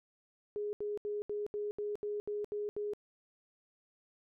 sine tone bursts, 415.3 Hz, G#4, in tune, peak -34 dBFS, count 10, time 0.56-2.935 s, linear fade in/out 0 ms, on 170 ms, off 75 ms, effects none

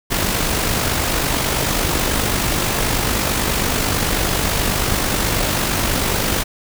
pink noise with amplitude modulation, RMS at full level -17 dBFS, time 0.1-6.44 s, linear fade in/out 20 ms, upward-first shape sine, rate 49.2 Hz, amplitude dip 40%, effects none

